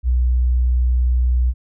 sine tone, 61.74 Hz, B1, in tune, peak -13 dBFS, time 0.03-1.54 s, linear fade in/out 50 ms, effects none

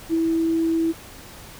sine tone with ADSR envelope, 327.6 Hz, E4, 11 cents flat, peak -16 dBFS, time 0.09-0.93 s, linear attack 47 ms, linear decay 16 ms, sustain -2 dB, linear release 26 ms, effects pink hiss -42 dBFS RMS until 1.59 s

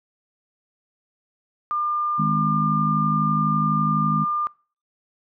sine tone, 1200 Hz, D6, 37 cents sharp, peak -21 dBFS, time 1.71-4.47 s, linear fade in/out 0 ms
harmonic tone, 52 Hz, G#1, 3 cents sharp, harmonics 3 / 4 / 5, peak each -23 / -24 / -31 dBFS, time 2.18-4.25 s, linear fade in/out 20 ms
effects noise-tail reverb RT60 0.4 s tail -24 dB re dry

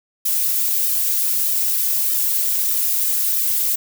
violet noise with flanger, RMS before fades -19 dBFS, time 0.25-3.76 s, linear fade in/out 10 ms, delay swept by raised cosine 1.6 to 4.9 ms, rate 1.6 Hz, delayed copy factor +0.9, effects none

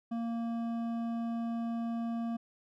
triangle tone with hard clipping, 231.5 Hz, A#3, 12 cents flat, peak -34 dBFS, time 0.11-2.37 s, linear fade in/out 10 ms, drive 13 dB, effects none

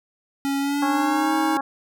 square tone with pitch glide, 277.2 to 314.8 Hz, C#4 to D#4, 0 to +20 cents, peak -22 dBFS, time 0.45-1.57 s, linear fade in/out 0 ms, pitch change +220 cents, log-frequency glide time 0.59-1.35 s
harmonic tone, 275 Hz, C#4, 14 cents flat, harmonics 1 / 2 / 3 / 4 / 5 / 6, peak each -31 / -35 / -24 / -28 / -32 / -35 dBFS, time 0.82-1.61 s, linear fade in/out 5 ms
effects none

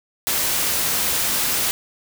white noise, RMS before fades -21 dBFS, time 0.27-1.71 s, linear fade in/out 0 ms, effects none

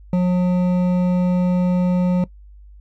triangle tone with hard clipping, 180 Hz, F#3, 47 cents flat, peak -16 dBFS, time 0.13-2.24 s, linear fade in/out 2 ms, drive 13 dB, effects noise-tail reverb RT60 0.1 s tail -20 dB re dry + added 50 Hz sine -40 dBFS peak until 2.8 s

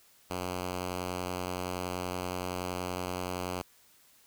5% pulse tone, 90.6 Hz, F#2, 36 cents flat, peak -22 dBFS, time 0.3-3.62 s, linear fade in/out 5 ms, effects white hiss -62 dBFS RMS until 4.26 s

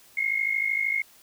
sine tone pair together, 2127 / 2180 Hz, C7 / C#7, +28 / -29 cents, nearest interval unison, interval 43 cents, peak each -26 dBFS, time 0.17-1.02 s, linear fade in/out 5 ms, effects white hiss -55 dBFS RMS until 1.22 s

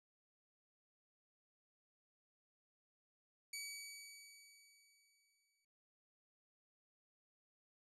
15% pulse tone with exponential decay, 2276 Hz, C#7, 45 cents sharp, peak -37 dBFS, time 3.53-5.65 s, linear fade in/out 5 ms, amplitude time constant 460 ms, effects resampled to 32000 Hz

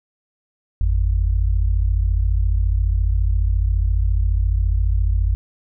sine tone pair together, 50.6 / 85.1 Hz, G#1 / F2, -44 / -44 cents, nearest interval major sixth, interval 900 cents, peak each -16 / -20 dBFS, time 0.81-5.35 s, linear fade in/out 0 ms, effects none

